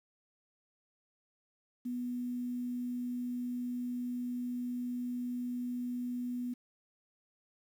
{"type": "tone with quantisation", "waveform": "sine", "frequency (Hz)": 245.6, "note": "B3", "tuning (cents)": -9, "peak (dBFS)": -34, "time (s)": [1.85, 6.54], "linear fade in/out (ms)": 10, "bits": 10, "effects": []}